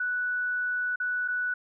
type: tone with dropouts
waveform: sine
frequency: 1480 Hz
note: F#6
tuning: in tune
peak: -26 dBFS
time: 0-1.54 s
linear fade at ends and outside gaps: 5 ms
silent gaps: 0.959-1 / 1.279-1.283 s
effects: none